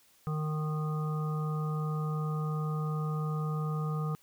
harmonic tone, 153.8 Hz, D#3, 20 cents flat, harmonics 1 / 3 / 5 / 7 / 8, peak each -30 / -42 / -47 / -49 / -41 dBFS, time 0.27-4.15 s, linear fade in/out 0 ms, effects white hiss -64 dBFS RMS until 4.22 s

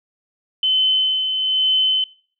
sine tone with tremolo, 3051 Hz, G7, 48 cents flat, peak -13 dBFS, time 0.63-2.04 s, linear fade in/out 2 ms, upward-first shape sine, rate 1.1 Hz, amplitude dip 45%, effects noise-tail reverb RT60 0.5 s tail -23 dB re dry

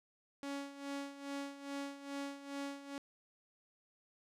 sawtooth tone with tremolo, 280 Hz, C#4, 18 cents sharp, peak -35 dBFS, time 0.43-2.98 s, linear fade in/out 0 ms, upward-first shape sine, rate 2.4 Hz, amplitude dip 75%, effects low-pass 9000 Hz 12 dB/octave

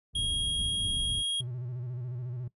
pink low-pass noise, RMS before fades -37 dBFS, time 0.13-1.24 s, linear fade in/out 50 ms, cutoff 150 Hz, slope 12 dB/octave
square tone, 3274 Hz, G#7, 25 cents flat, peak -29 dBFS, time 0.15-1.41 s, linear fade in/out 5 ms
triangle tone with vibrato, 123.47 Hz, B2, in tune, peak -32 dBFS, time 1.4-2.48 s, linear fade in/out 5 ms, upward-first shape square, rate 14 Hz, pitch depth 62 cents each way
effects noise-tail reverb RT60 0.1 s tail -19 dB re dry + resampled to 32000 Hz

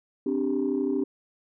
sine chord, C suspended second, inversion none, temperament just, 261.6 / 294.3 / 392.4 Hz, C4 / D4 / G4, 0 / +4 / +2 cents, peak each -27 dBFS, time 0.26-1.04 s, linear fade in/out 5 ms, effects tanh soft clip ceiling -17 dBFS

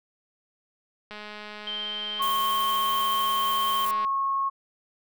click train, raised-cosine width 0.3 ms, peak -24 dBFS, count 618, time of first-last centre 1.11-4.048 s, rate 210 Hz
sine tone with vibrato, 3136 Hz, G7, in tune, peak -30 dBFS, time 1.67-3.85 s, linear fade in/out 2 ms, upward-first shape square, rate 16 Hz, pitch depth 13 cents each way
sine tone, 1092 Hz, C#6, 26 cents flat, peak -23 dBFS, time 2.19-4.5 s, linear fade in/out 20 ms
violet noise, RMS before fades -35 dBFS, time 2.22-3.91 s, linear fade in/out 2 ms
effects none

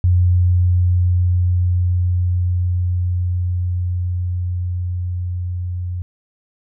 sine tone with level ramp, 89.3 Hz, F2, 39 cents sharp, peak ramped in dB -10 to -21 dBFS, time 0.04-6.02 s, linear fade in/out 0 ms, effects none

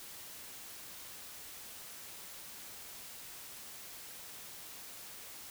silence, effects white hiss -49 dBFS RMS until 5.5 s

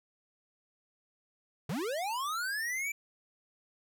square linear sweep, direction up, 123.47 to 2349 Hz, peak -33 dBFS, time 1.69-2.92 s, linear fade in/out 5 ms, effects none

